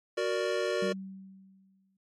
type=chord; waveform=square; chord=Gb augmented; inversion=none; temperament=equal; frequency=370 / 466.2 / 587.3 Hz; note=Gb4 / Bb4 / D5; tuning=0 / 0 / 0 cents; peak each=-33 dBFS; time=0.17-0.93 s; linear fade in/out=10 ms
type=tone with exponential decay; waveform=sine; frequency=191.9 Hz; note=G3; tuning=37 cents flat; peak=-31 dBFS; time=0.82-1.97 s; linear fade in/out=5 ms; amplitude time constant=250 ms
effects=low-pass 6000 Hz 12 dB/octave + MP3 64 kbps